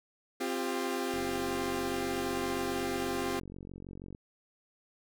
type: chord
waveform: sawtooth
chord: C suspended fourth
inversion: none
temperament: equal with one note detuned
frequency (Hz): 261.6 / 349.2 / 398.4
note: C4 / F4 / G4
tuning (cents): 0 / 0 / +28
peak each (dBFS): -32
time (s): 0.4-3.4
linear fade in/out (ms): 10
type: click train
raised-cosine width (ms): 3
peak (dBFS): -32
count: 140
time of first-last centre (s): 1.14-4.149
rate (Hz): 46.2
effects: none